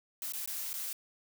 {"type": "noise with dropouts", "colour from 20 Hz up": "blue", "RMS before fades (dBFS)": -38, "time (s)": [0.22, 0.93], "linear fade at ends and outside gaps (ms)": 1, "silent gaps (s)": [[0.322, 0.335], [0.46, 0.475], [0.731, 0.739]], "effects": []}